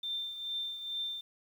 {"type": "tone with tremolo", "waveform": "sine", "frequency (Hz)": 3578, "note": "A7", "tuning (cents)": 28, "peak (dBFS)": -32, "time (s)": [0.03, 1.21], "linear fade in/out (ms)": 5, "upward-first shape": "triangle", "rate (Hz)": 2.3, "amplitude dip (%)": 65, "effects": ["10-bit"]}